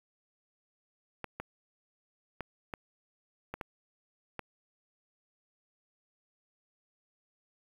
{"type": "clicks", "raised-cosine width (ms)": 0.5, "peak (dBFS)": -22, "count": 7, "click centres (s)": [1.243, 1.4, 2.407, 2.738, 3.54, 3.612, 4.393], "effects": ["8-bit"]}